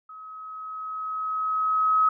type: tone with level ramp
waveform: sine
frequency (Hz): 1276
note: D#6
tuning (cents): +43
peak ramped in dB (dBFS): -40 to -16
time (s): 0.09-2.09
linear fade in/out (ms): 5
effects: none